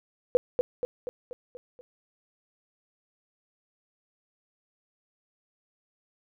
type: tone with echo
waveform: sine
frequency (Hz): 495.4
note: B4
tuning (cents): +5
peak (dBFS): -15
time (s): 0.35-0.37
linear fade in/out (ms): 0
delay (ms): 240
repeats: 6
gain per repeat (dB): -5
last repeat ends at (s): 1.81
effects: none